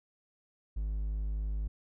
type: tone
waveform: triangle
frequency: 51.91 Hz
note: G#1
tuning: in tune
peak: -29 dBFS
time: 0.76-1.68 s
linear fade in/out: 10 ms
effects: none